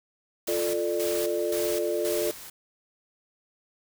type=noise with tremolo; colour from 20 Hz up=white; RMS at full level=-34 dBFS; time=0.47-2.5 s; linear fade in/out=5 ms; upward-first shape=square; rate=1.9 Hz; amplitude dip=65%
type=chord; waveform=sine; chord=D minor; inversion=first; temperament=equal with one note detuned; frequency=349.2 / 440 / 594.8 Hz; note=F4 / A4 / D5; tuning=0 / 0 / +22 cents; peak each=-29 dBFS; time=0.48-2.31 s; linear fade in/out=5 ms
effects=none